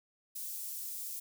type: high-pass noise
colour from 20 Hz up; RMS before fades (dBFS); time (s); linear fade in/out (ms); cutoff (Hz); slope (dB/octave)
white; -41; 0.35-1.2; 10; 7900; 12
effects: none